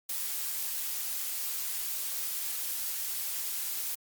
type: noise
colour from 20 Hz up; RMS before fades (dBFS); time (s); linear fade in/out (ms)
blue; -34; 0.09-3.95; 5
effects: Opus 48 kbps